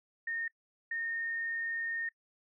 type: tone bursts at uneven times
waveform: sine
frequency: 1836 Hz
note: A#6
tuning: 27 cents flat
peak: -33 dBFS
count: 2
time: 0.27-0.48 / 0.91-2.09 s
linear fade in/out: 5 ms
effects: noise-tail reverb RT60 0.1 s tail -22 dB re dry